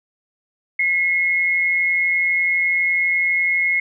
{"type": "tone pair together", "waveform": "sine", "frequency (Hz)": [1989, 2161], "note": ["B6", "C#7"], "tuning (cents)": [12, -45], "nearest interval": "minor second", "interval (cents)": 143, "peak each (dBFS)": [-24, -16], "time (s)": [0.79, 3.8], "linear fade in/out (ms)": 5, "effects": []}